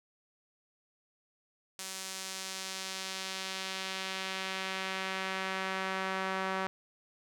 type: tone with band-pass filter sweep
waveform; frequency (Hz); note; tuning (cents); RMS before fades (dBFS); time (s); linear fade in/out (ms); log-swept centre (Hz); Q
sawtooth; 190; F#3; +46; -37; 1.79-6.67; 0; 7600 to 1300; 0.94
effects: none